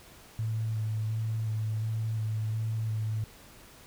sine tone with vibrato, 110 Hz, A2, in tune, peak -28 dBFS, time 0.39-3.24 s, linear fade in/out 0 ms, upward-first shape square, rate 1.4 Hz, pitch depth 16 cents each way, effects pink hiss -53 dBFS RMS until 3.86 s

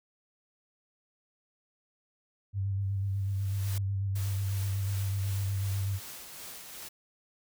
sine tone with vibrato, 98.1 Hz, G2, 2 cents sharp, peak -28 dBFS, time 2.53-6 s, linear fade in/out 50 ms, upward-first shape square, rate 8.1 Hz, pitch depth 25 cents each way
white noise with exponential growth, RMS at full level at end -40 dBFS, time 2.81-3.78 s, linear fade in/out 1 ms, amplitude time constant 210 ms
white noise with tremolo, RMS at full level -43 dBFS, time 4.15-6.89 s, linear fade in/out 10 ms, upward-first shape triangle, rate 2.7 Hz, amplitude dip 40%
effects none

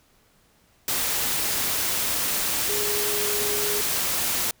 sine tone in noise, 415.3 Hz, G#4, in tune, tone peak -29 dBFS, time 2.69-3.81 s, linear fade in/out 2 ms, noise white, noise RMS -25 dBFS, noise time 0.88-4.51 s, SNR -7 dB, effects pink hiss -61 dBFS RMS until 4.6 s

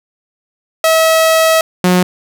sawtooth tone pair in turn, 645 / 181 Hz, E5 / F#3, -38 / -38 cents, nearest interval octave + minor seventh, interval 2200 cents, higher first, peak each -4 dBFS, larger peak neither, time 0.84-1.61 / 1.84-2.03 s, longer first, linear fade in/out 2 ms, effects none

